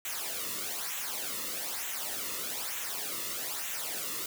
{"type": "noise with flanger", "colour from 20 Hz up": "white", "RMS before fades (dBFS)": -36, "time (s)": [0.05, 4.26], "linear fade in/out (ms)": 2, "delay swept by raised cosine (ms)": [0.2, 1.3], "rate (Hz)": 1.1, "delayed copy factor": -0.7, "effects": []}